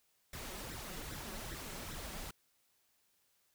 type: noise with flanger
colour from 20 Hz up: pink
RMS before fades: -45 dBFS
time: 0.33-2.31 s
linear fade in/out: 5 ms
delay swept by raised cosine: 0.52 to 5.42 ms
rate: 2.5 Hz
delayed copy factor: +0.65
effects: white hiss -75 dBFS RMS until 3.54 s